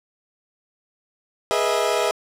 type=chord; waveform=30% pulse; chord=E major seventh; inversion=first; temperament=equal with one note detuned; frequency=415.3 / 486.2 / 622.3 / 659.3 Hz; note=G#4 / B4 / D#5 / E5; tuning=0 / -27 / 0 / 0 cents; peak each=-22 dBFS; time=1.51-2.11 s; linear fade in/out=0 ms; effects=low-pass 11000 Hz 12 dB/octave + 8-bit